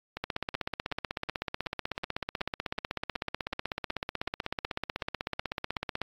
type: two click trains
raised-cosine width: 0.3 ms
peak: -19 / -15 dBFS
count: 16 / 94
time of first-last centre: 0.17-5.767 / 0.24-6.016 s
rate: 2.68 / 16.1 Hz
effects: AAC 32 kbps